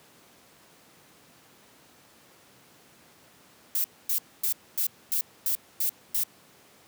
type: noise bursts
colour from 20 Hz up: violet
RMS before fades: -26 dBFS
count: 8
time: 3.75-6.236 s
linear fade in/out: 2 ms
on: 92 ms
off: 250 ms
effects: pink hiss -56 dBFS RMS until 6.87 s + high-pass 150 Hz 12 dB/octave